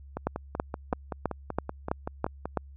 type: two click trains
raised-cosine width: 1 ms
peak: -12 / -18 dBFS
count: 8 / 13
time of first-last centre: 0.27-2.573 / 0.17-2.456 s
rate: 3.04 / 5.25 Hz
effects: added 69 Hz sine -45 dBFS peak until 2.76 s